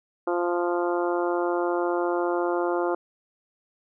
harmonic tone, 174.61 Hz, F3, in tune, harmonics 2 / 3 / 4 / 5 / 6 / 7 / 8, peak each -25 / -29 / -31 / -33 / -35 / -36 / -37 dBFS, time 0.27-2.95 s, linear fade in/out 5 ms, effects none

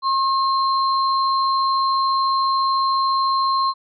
sine tone pair together, 1074 / 4140 Hz, C6 / C8, +45 / -19 cents, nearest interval octave + major seventh, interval 2336 cents, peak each -16 / -26 dBFS, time 0.02-3.74 s, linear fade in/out 50 ms, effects MP3 64 kbps

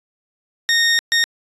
20% pulse tone bursts at uneven times, 1850 Hz, A#6, 14 cents flat, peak -8 dBFS, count 2, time 0.69-0.99 / 1.12-1.24 s, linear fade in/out 0 ms, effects resampled to 24000 Hz

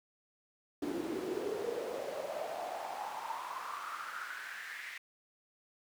brown noise with high-pass filter sweep, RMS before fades -40 dBFS, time 0.82-4.98 s, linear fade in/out 5 ms, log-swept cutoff 300 to 2000 Hz, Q 6.5, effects none

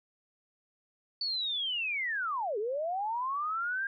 sine linear two-way sweep, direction down then up, 4518 to 395.3 to 1621 Hz, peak -30 dBFS, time 1.21-3.87 s, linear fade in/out 2 ms, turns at 2.58 s, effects none

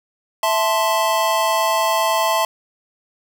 square chord, A minor, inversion second, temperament equal with one note detuned, 659.3 / 880 / 1050.1 Hz, E5 / A5 / C6, 0 / 0 / +6 cents, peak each -21 dBFS, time 0.43-2.45 s, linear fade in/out 2 ms, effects 8-bit

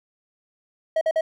triangle tone bursts, 640 Hz, D#5, 49 cents sharp, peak -16 dBFS, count 3, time 0.96-1.21 s, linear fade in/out 5 ms, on 52 ms, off 47 ms, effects none

